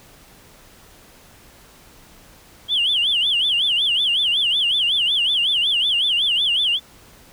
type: tone with vibrato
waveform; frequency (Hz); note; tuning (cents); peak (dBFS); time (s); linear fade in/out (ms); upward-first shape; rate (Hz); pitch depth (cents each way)
sine; 3136; G7; 0; -15; 2.68-6.8; 50; sine; 5.4; 210
effects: tanh soft clip ceiling -11 dBFS + pink hiss -48 dBFS RMS until 7.32 s